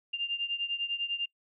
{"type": "beating tone pair", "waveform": "sine", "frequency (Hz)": [2794, 2804], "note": ["F7", "F7"], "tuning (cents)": [0, 6], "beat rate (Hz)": 10, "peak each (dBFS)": [-32, -35], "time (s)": [0.13, 1.26], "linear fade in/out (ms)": 10, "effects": ["noise-tail reverb RT60 0.1 s tail -26 dB re dry"]}